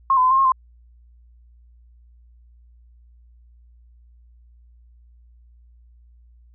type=tone with pitch steps; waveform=sine; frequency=1074 / 1015 / 1024 / 1063 / 1078 / 1042 Hz; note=C6 / B5 / C6 / C6 / C#6 / C6; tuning=+45 / +47 / -38 / +27 / -49 / -7 cents; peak=-13 dBFS; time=0.1-0.52 s; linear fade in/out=2 ms; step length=70 ms; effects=added 59 Hz sine -48 dBFS peak until 6.54 s